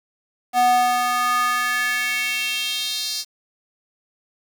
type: tone with high-pass filter sweep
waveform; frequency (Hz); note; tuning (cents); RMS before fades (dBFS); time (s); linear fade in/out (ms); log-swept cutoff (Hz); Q
square; 246; B3; -7; -21; 0.53-3.25; 50; 650 to 4800; 3.6
effects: 7-bit